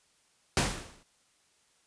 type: noise with exponential decay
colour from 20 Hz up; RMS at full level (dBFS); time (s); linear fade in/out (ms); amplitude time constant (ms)
pink; -23; 0.57-1.03; 1; 100
effects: white hiss -68 dBFS RMS until 1.86 s + resampled to 22050 Hz